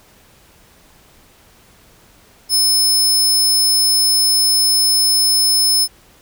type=tone; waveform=sawtooth; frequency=5220 Hz; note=E8; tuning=18 cents flat; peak=-9 dBFS; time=2.49-5.88 s; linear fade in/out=50 ms; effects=pink hiss -49 dBFS RMS until 6.21 s